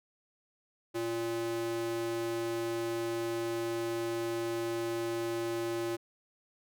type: tone with high-pass filter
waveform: square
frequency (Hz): 115.5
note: A#2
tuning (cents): -16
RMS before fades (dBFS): -34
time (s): 0.94-5.97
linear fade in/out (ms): 20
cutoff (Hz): 310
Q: 2.2
effects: none